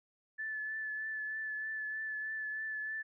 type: tone with vibrato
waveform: sine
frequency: 1741 Hz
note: A6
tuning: 19 cents flat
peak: -36 dBFS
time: 0.38-3.03 s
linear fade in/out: 20 ms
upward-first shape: triangle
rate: 3.2 Hz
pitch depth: 23 cents each way
effects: none